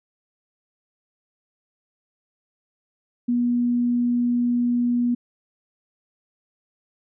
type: tone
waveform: sine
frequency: 241.8 Hz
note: B3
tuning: 36 cents flat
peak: -18 dBFS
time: 3.28-5.15 s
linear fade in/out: 10 ms
effects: none